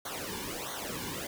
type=noise with flanger; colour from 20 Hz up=pink; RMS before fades=-38 dBFS; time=0.05-1.27 s; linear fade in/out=5 ms; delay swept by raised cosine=0.39 to 1.59 ms; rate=1.5 Hz; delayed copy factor=-0.9; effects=none

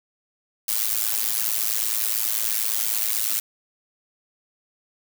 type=noise with amplitude modulation; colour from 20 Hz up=blue; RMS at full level=-20 dBFS; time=0.68-3.4 s; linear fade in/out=5 ms; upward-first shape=sine; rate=109 Hz; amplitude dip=95%; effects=none

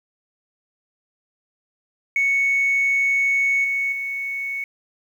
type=tone with level steps; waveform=sine; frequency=2217 Hz; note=C#7; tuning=in tune; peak=-15 / -19 / -24 dBFS; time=2.16-4.64 s; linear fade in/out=2 ms; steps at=3.64 / 3.92 s; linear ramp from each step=5 ms; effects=tanh soft clip ceiling -13 dBFS + 8-bit

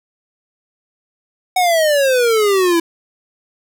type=exponential sweep; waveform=square; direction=down; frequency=750 to 329.6 Hz; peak=-12 dBFS; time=1.56-2.8 s; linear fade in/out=5 ms; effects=none

